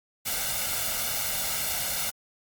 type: noise with comb filter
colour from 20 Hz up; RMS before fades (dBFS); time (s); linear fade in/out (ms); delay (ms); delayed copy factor
white; -29; 0.25-2.11; 20; 1.4; +0.7
effects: Opus 48 kbps